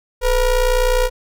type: ring-modulated tone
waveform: square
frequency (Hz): 236.1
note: A#3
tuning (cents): +22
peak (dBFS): -11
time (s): 0.21-1.1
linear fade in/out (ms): 50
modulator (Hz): 266
effects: none